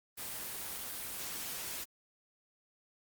white noise, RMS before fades -41 dBFS, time 0.17-1.85 s, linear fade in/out 20 ms, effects Opus 24 kbps

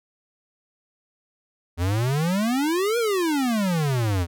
square exponential two-way sweep, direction up then down, 82.41 to 484.5 to 82.41 Hz, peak -21 dBFS, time 1.77-4.27 s, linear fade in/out 50 ms, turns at 2.98 s, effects none

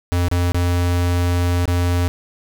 square tone with dropouts, 88 Hz, F2, 14 cents sharp, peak -16 dBFS, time 0.12-2.08 s, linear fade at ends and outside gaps 0 ms, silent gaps 0.284-0.314 / 0.52-0.545 / 1.655-1.678 s, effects none

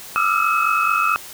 sine tone cluster, 1196 / 1291 / 1336 / 1385 / 2569 Hz, D6 / E6 / E6 / F6 / E7, +31 / -37 / +23 / -15 / -45 cents, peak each -22 dBFS, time 0.16-1.16 s, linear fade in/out 0 ms, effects white hiss -37 dBFS RMS until 1.33 s

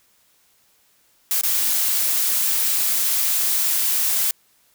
blue noise with dropouts, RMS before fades -20 dBFS, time 1.31-4.31 s, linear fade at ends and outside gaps 1 ms, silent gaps 1.412-1.434 s, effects white hiss -60 dBFS RMS until 4.74 s

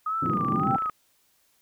sine tone with vibrato, 1244.5 Hz, D#6, in tune, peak -25 dBFS, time 0.06-0.9 s, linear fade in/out 5 ms, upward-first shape sine, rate 1.8 Hz, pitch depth 110 cents each way
pink band-pass noise, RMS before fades -28 dBFS, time 0.22-0.77 s, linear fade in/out 10 ms, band 140 to 320 Hz, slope 24 dB/octave
click train, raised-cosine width 0.5 ms, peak -25 dBFS, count 18, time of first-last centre 0.26-0.897 s, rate 26.7 Hz
sine tone with exponential growth, 784 Hz, G5, in tune, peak -21 dBFS, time 0.3-0.76 s, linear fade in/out 2 ms, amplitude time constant 100 ms
effects white hiss -66 dBFS RMS until 1.61 s

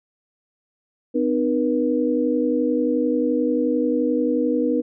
sine tone cluster, 253.6 / 305 / 480.8 Hz, B3 / D#4 / B4, +46 / -34 / -46 cents, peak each -22 dBFS, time 1.14-4.82 s, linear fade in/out 20 ms, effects none

